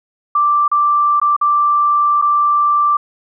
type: tone with dropouts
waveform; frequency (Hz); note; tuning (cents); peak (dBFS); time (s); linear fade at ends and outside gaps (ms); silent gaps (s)
sine; 1174.7; D6; 0; -10; 0.35-2.97; 5; 0.68-0.715 / 1.2-1.215 / 1.365-1.412 / 2.216-2.222
effects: none